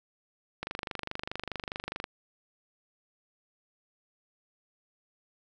click train, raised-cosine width 0.3 ms, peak -18 dBFS, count 36, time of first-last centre 0.63-2.041 s, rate 24.8 Hz, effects none

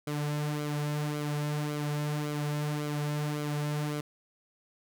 sawtooth tone with flanger, 148.4 Hz, D3, 18 cents sharp, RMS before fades -32 dBFS, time 0.07-4.01 s, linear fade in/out 5 ms, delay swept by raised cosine 1.1 to 4.2 ms, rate 1.8 Hz, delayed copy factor -0.6, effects none

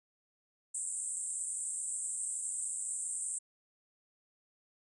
pink band-pass noise, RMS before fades -38 dBFS, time 0.74-3.39 s, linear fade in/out 10 ms, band 7700 to 9000 Hz, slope 96 dB/octave, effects none

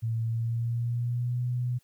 sine tone with pitch glide, 113.8 to 123.39 Hz, A#2 to B2, -41 to -1 cents, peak -26 dBFS, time 0.02-1.79 s, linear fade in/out 20 ms, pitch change +140 cents, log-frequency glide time 0.25-1.42 s, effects white hiss -68 dBFS RMS until 1.83 s

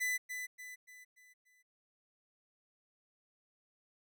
45% pulse tone with echo, 1999 Hz, B6, 20 cents sharp, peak -32 dBFS, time 0-0.18 s, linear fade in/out 20 ms, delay 290 ms, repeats 5, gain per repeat -7 dB, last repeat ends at 1.63 s, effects none

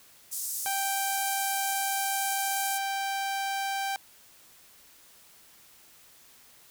pink band-pass noise, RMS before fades -34 dBFS, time 0.31-2.79 s, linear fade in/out 20 ms, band 6700 to 16000 Hz, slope 24 dB/octave
sawtooth tone, 784 Hz, G5, in tune, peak -25 dBFS, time 0.66-3.96 s, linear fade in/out 0 ms
effects white hiss -56 dBFS RMS until 6.7 s

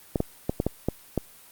clicks, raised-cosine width 2 ms, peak -10 dBFS, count 7, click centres 0.158 / 0.204 / 0.495 / 0.601 / 0.666 / 0.886 / 1.177 s, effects white hiss -51 dBFS RMS until 1.51 s + Opus 32 kbps

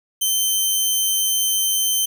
10% pulse tone, 3099 Hz, G7, 21 cents flat, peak -9 dBFS, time 0.21-2.06 s, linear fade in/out 10 ms, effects none

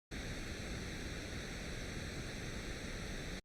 pink noise with comb filter, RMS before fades -43 dBFS, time 0.11-3.4 s, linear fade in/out 10 ms, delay 0.5 ms, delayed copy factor +0.75, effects low-pass 6000 Hz 12 dB/octave + Opus 48 kbps

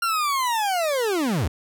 40% pulse linear sweep, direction down, 1396.9 to 59 Hz, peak -20 dBFS, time 0.02-1.48 s, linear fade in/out 5 ms, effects none

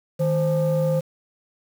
sine tone pair together, 156.43 / 523.3 Hz, D#3 / C5, +10 / 0 cents, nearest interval octave + major sixth, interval 2090 cents, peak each -19 dBFS, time 0.19-1.01 s, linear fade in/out 20 ms, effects tanh soft clip ceiling -15 dBFS + 7-bit

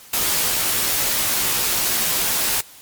white noise with comb filter, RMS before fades -20 dBFS, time 0.13-2.61 s, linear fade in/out 5 ms, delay 15 ms, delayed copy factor -0.65, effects white hiss -44 dBFS RMS until 2.81 s + MP3 96 kbps

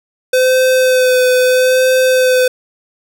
square tone with vibrato, 510 Hz, C5, 44 cents flat, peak -9 dBFS, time 0.33-2.48 s, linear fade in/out 5 ms, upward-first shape sine, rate 0.77 Hz, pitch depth 18 cents each way, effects none

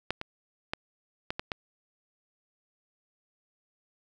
clicks, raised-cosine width 0.3 ms, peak -12 / -19 / -14 / -15 / -16 / -15 dBFS, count 6, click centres 0.106 / 0.214 / 0.735 / 1.305 / 1.395 / 1.518 s, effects 9-bit

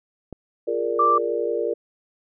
click, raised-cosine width 2 ms, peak -21 dBFS, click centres 0.327 s
sine chord, Bb dominant seventh, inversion second, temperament equal, 349.2 / 415.3 / 466.2 / 587.3 Hz, F4 / Ab4 / Bb4 / D5, 0 / 0 / 0 / 0 cents, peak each -29 / -28 / -24 / -29 dBFS, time 0.67-1.74 s, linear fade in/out 10 ms
sine tone, 1174.7 Hz, D6, in tune, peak -15 dBFS, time 0.99-1.18 s, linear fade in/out 5 ms
effects none

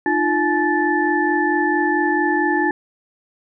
sine tone cluster, 304.5 / 349 / 853 / 1757 Hz, D#4 / F4 / G#5 / A6, -37 / -1 / +46 / -3 cents, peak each -21 dBFS, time 0.06-2.71 s, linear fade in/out 2 ms, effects none

